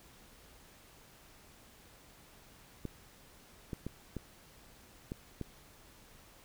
clicks, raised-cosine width 3 ms, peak -25 dBFS, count 6, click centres 2.853 / 3.732 / 3.866 / 4.167 / 5.119 / 5.413 s, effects pink hiss -59 dBFS RMS until 6.44 s

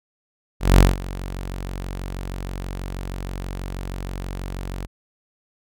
sawtooth tone with ADSR envelope, 46.25 Hz, F#1, in tune, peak -4 dBFS, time 0.6-4.87 s, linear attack 180 ms, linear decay 180 ms, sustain -20 dB, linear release 26 ms, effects none

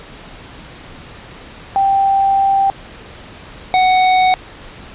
sine / square tone pair in turn, 784 / 742.8 Hz, G5 / F#5, 0 / +7 cents, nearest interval minor second, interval 93 cents, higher first, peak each -10 dBFS, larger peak neither, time 1.76-2.7 / 3.74-4.34 s, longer first, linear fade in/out 0 ms, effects pink hiss -36 dBFS RMS until 4.94 s + resampled to 8000 Hz

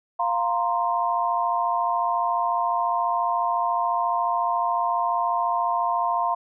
sine chord, F suspended fourth, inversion none, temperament equal, 698.5 / 932.3 / 1046.5 Hz, F5 / Bb5 / C6, 0 / 0 / 0 cents, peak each -25 dBFS, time 0.19-6.35 s, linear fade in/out 10 ms, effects none

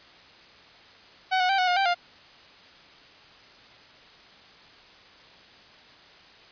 sawtooth tone with pitch steps, 751 / 732 / 780 / 735 / 715 / 782 / 703 Hz, F#5 / F#5 / G5 / F#5 / F5 / G5 / F5, +26 / -19 / -9 / -12 / +41 / -4 / +11 cents, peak -17 dBFS, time 1.31-1.947 s, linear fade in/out 20 ms, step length 91 ms, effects white hiss -51 dBFS RMS until 6.51 s + resampled to 11025 Hz

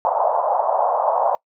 white band-pass noise, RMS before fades -19 dBFS, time 0.05-1.35 s, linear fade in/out 0 ms, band 570 to 960 Hz, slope 48 dB/octave, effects noise-tail reverb RT60 0.1 s tail -23 dB re dry

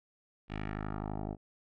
10% pulse tone with low-pass filter sweep, 51.91 Hz, G#1, in tune, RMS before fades -38 dBFS, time 0.48-1.37 s, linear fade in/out 50 ms, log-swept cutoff 2900 to 560 Hz, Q 1.9, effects none

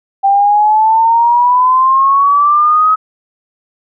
sine exponential sweep, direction up, 784 to 1278 Hz, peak -6 dBFS, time 0.23-2.96 s, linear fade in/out 20 ms, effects none

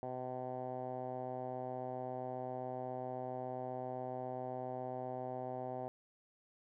10% pulse tone with low-pass filter, 127.4 Hz, C3, 46 cents flat, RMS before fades -42 dBFS, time 0.03-5.88 s, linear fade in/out 0 ms, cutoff 750 Hz, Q 3.5, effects none

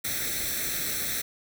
white noise with comb filter, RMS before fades -30 dBFS, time 0.04-1.22 s, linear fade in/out 10 ms, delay 0.51 ms, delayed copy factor +0.8, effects none

